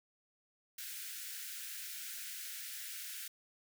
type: high-pass noise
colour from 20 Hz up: white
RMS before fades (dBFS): -45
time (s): 0.78-3.28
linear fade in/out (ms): 5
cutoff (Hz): 1400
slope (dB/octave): 96
effects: none